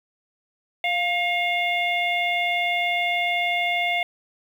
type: harmonic tone with a mistuned harmonic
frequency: 698.5 Hz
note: F5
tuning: in tune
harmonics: 1 / 3 / 4 / 5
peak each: -25 / -23 / -31 / -32 dBFS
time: 0.84-4.03 s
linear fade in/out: 2 ms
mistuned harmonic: 3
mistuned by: +41 cents
effects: 8-bit